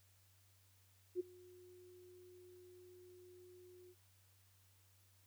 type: tone with ADSR envelope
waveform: sine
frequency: 360.9 Hz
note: F#4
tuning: 43 cents flat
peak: -34 dBFS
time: 1.15-3.95 s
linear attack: 48 ms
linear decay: 16 ms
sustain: -24 dB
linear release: 47 ms
effects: added 95 Hz sine -70 dBFS peak until 5.26 s + white hiss -73 dBFS RMS until 5.26 s

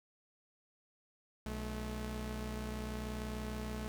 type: tone pair together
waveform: sawtooth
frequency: 60.56 / 215.8 Hz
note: B1 / A3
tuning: -33 / -33 cents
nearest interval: octave + minor seventh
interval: 2200 cents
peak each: -37 / -38 dBFS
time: 1.46-3.88 s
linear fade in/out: 0 ms
effects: none

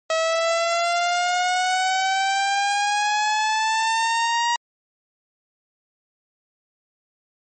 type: exponential sweep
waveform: sawtooth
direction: up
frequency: 643 to 951 Hz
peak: -15 dBFS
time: 0.1-4.56 s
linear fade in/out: 2 ms
effects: MP3 32 kbps

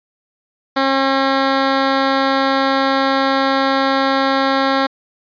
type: tone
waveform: 10% pulse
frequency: 270 Hz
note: C#4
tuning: 45 cents flat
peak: -5 dBFS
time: 0.76-4.87 s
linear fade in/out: 10 ms
effects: resampled to 11025 Hz

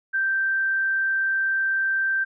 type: tone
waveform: sine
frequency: 1566 Hz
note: G6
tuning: 2 cents flat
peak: -20 dBFS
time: 0.13-2.25 s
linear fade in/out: 20 ms
effects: none

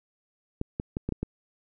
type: clicks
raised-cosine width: 3 ms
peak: -16 dBFS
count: 6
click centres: 0.614 / 0.799 / 0.969 / 1.09 / 1.123 / 1.23 s
effects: none

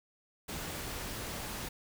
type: noise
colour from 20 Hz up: pink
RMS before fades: -40 dBFS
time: 0.48-1.69 s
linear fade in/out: 10 ms
effects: none

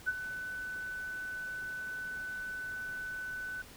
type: tone with ADSR envelope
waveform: sine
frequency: 1500 Hz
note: F#6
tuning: 23 cents sharp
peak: -26 dBFS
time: 0.06-3.62 s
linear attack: 26 ms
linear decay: 34 ms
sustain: -11 dB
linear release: 6 ms
effects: pink hiss -53 dBFS RMS until 3.76 s

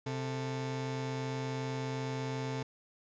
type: tone pair together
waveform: 30% pulse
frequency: 130.81 / 440.5 Hz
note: C3 / A4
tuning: 0 / +2 cents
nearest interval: octave + major sixth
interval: 2102 cents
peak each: -33 / -37 dBFS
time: 0.06-2.63 s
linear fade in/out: 5 ms
effects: resampled to 16000 Hz

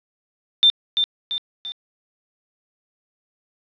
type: tone with echo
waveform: sine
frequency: 3580 Hz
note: A7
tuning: 29 cents sharp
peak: -10 dBFS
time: 0.63-0.7 s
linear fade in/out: 0 ms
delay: 340 ms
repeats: 3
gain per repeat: -6 dB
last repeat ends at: 1.72 s
effects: resampled to 11025 Hz + 8-bit

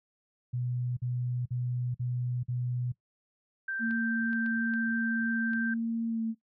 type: tone bursts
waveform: sine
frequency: 123.47 Hz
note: B2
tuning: in tune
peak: -29 dBFS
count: 5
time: 0.53-2.922 s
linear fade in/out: 10 ms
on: 440 ms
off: 48 ms
type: tone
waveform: sine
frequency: 1568 Hz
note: G6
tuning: in tune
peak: -31 dBFS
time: 3.68-5.74 s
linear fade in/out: 5 ms
type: tone with pitch glide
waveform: sine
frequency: 229 to 224.8 Hz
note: A#3 to A3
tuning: -31 to +37 cents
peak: -28 dBFS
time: 3.79-6.35 s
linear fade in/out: 50 ms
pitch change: -32 cents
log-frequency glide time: 6.07-6.22 s
type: clicks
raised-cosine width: 0.3 ms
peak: -34 dBFS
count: 5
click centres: 3.91 / 4.331 / 4.462 / 4.738 / 5.534 s
effects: noise-tail reverb RT60 0.1 s tail -19 dB re dry

